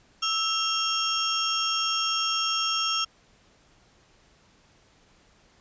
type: tone cluster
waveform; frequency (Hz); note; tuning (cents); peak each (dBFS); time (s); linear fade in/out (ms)
sine; 1315 / 2763 / 3228 / 5470 / 6540; E6 / F7 / G#7 / F8 / G#8; -5 / -19 / -50 / -37 / -28; -29 / -32 / -29 / -29 / -36; 0.22-3.05; 10
effects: pink hiss -60 dBFS RMS until 5.6 s + resampled to 16000 Hz